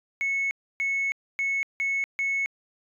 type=tone bursts at uneven times; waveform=sine; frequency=2200 Hz; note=C#7; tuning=14 cents flat; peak=-22 dBFS; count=5; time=0.21-0.51 / 0.8-1.12 / 1.39-1.63 / 1.8-2.04 / 2.19-2.46 s; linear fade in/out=0 ms; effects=tanh soft clip ceiling -21 dBFS